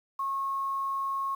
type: tone with quantisation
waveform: sine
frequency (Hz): 1090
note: C#6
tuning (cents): -29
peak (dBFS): -28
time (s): 0.19-1.35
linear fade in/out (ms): 5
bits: 9
effects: none